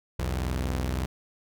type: tone pair together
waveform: sawtooth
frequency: 63.3 / 84.7 Hz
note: B1 / E2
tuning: +43 / +48 cents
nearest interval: perfect fourth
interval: 505 cents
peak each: -24 / -29 dBFS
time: 0.19-1.06 s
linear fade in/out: 5 ms
effects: none